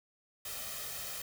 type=noise with comb filter; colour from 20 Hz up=white; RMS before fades=-41 dBFS; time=0.45-1.22 s; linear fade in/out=5 ms; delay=1.6 ms; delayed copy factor=+0.65; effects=none